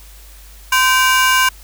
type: ring-modulated tone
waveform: 30% pulse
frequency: 1291 Hz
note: E6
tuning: 37 cents flat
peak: -5 dBFS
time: 0.72-1.49 s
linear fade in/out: 5 ms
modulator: 261 Hz
effects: added 50 Hz sine -38 dBFS peak until 1.63 s + white hiss -44 dBFS RMS until 1.63 s